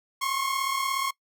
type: tone pair together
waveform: sawtooth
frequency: 1063.1 / 1100 Hz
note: C6 / C#6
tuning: +27 / -14 cents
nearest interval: minor second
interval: 59 cents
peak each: -25 dBFS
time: 0.21-1.11 s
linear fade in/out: 10 ms
effects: noise-tail reverb RT60 0.1 s tail -22 dB re dry